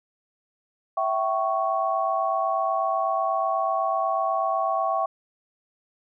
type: chord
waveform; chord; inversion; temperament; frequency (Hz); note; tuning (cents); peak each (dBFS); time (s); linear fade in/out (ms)
sine; C# diminished; first; equal with one note detuned; 659.3 / 767.4 / 1108.7; E5 / G5 / C#6; 0 / -37 / 0; -26; 0.97-5.06; 5
effects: none